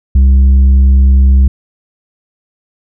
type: tone with tanh clipping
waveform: triangle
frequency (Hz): 66.4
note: C2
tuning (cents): +26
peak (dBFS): -4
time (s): 0.15-1.48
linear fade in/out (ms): 5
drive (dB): 9
effects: none